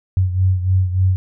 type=beating tone pair; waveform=sine; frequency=92.5 / 95.9 Hz; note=F#2 / G2; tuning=0 / -37 cents; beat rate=3.4 Hz; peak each=-14 / -20 dBFS; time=0.17-1.16 s; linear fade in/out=0 ms; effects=none